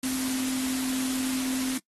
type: tone in noise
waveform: sine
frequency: 260 Hz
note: C4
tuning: 11 cents flat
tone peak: -28 dBFS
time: 0.03-1.78 s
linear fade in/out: 5 ms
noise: white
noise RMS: -33 dBFS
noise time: 0.03-1.78 s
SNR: +2 dB
effects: noise-tail reverb RT60 0.1 s tail -20 dB re dry + AAC 32 kbps

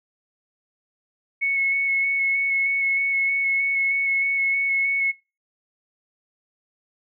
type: tone with vibrato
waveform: sine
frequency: 2200 Hz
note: C#7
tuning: 14 cents flat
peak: -19 dBFS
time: 1.41-5.12 s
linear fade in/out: 20 ms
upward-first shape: square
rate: 3.2 Hz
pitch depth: 10 cents each way
effects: noise-tail reverb RT60 0.3 s tail -21 dB re dry

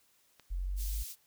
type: click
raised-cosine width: 0.2 ms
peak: -36 dBFS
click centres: 0.397 s
type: linear sweep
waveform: sine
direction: up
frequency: 43.65 to 51.91 Hz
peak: -32 dBFS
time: 0.5-1.04 s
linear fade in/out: 20 ms
type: high-pass noise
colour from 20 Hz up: white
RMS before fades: -44 dBFS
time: 0.76-1.16 s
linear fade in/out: 50 ms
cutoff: 4300 Hz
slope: 12 dB/octave
effects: white hiss -69 dBFS RMS until 1.26 s

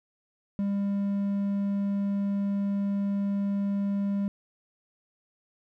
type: tone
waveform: triangle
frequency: 200 Hz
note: G3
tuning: 35 cents sharp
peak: -23 dBFS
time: 0.59-4.28 s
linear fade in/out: 0 ms
effects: none

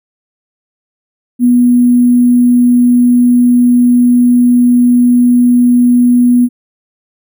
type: tone with sample-and-hold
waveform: sine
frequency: 244.5 Hz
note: B3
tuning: 17 cents flat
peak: -4 dBFS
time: 1.39-6.49 s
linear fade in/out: 50 ms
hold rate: 11025 Hz
effects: none

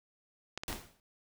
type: clicks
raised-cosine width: 0.2 ms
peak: -20 dBFS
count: 3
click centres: 0.576 / 0.635 / 0.728 s
type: noise with exponential decay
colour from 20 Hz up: pink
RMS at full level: -35 dBFS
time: 0.68-1 s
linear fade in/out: 1 ms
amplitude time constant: 69 ms
effects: none

